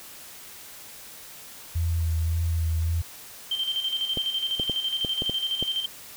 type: tone with vibrato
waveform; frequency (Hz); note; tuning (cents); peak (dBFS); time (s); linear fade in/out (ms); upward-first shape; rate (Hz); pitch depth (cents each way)
sine; 82.41; E2; 0; -22; 1.75-3.02; 10; sine; 1.8; 29
type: tone with tremolo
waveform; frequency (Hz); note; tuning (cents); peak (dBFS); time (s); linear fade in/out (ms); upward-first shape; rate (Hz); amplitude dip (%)
sine; 3136; G7; 0; -23; 3.51-5.86; 5; square; 12; 55
type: clicks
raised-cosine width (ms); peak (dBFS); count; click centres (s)
2; -17; 7; 4.173 / 4.598 / 4.697 / 5.048 / 5.221 / 5.296 / 5.626
effects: white hiss -44 dBFS RMS until 6.16 s